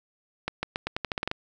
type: accelerating click train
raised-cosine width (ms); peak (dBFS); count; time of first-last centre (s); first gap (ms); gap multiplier
0.3; -12; 11; 0.48-1.314; 150; 0.86
effects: none